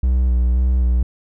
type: tone with vibrato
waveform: triangle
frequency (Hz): 62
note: B1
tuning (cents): +7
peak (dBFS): -11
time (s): 0.03-1.03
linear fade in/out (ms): 5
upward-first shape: square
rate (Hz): 1.9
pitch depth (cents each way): 28
effects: none